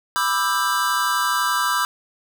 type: chord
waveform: square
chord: E minor seventh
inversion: second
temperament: just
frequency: 988.9 / 1186.7 / 1318.5 / 1582.2 Hz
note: B5 / D6 / E6 / G6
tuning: +2 / +18 / 0 / +16 cents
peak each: -25 dBFS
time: 0.16-1.85 s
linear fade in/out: 0 ms
effects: none